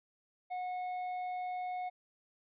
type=tone with tanh clipping; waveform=sine; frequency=729 Hz; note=F#5; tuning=26 cents flat; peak=-37 dBFS; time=0.5-1.9 s; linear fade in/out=20 ms; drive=7 dB; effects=resampled to 8000 Hz